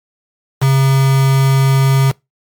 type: tone with quantisation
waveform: triangle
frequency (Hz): 134.9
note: C#3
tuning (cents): -47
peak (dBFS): -6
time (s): 0.61-2.12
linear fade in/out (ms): 20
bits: 3
effects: noise-tail reverb RT60 0.2 s tail -24 dB re dry + MP3 96 kbps